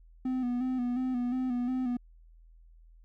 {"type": "tone with vibrato", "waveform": "triangle", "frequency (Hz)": 250.6, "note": "B3", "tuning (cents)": 25, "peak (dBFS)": -26, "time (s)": [0.25, 1.97], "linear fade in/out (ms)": 5, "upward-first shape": "square", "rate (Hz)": 2.8, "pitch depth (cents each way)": 43, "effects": ["added 41 Hz sine -53 dBFS peak until 3.04 s"]}